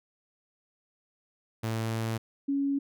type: tone pair in turn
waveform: sawtooth / sine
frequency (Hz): 112.6 / 278.7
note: A2 / C#4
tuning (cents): +40 / +9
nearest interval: octave + major third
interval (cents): 1569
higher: second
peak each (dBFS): -25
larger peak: neither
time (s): 1.63-2.18 / 2.48-2.79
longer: first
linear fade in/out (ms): 10
effects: none